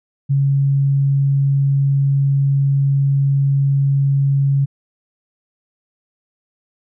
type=tone; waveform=sine; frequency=138.59 Hz; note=C#3; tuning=in tune; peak=-12 dBFS; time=0.29-4.66 s; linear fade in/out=20 ms; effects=none